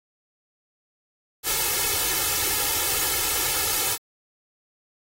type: noise with comb filter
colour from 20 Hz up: white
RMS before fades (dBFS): -24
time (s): 1.43-3.98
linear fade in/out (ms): 50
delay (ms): 2.3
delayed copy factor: +1
effects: AAC 48 kbps